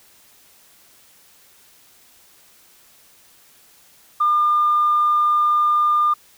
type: tone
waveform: sine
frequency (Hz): 1204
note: D6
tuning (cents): +43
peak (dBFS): -13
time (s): 4.2-6.14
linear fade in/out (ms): 10
effects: tanh soft clip ceiling -9 dBFS + white hiss -52 dBFS RMS until 6.37 s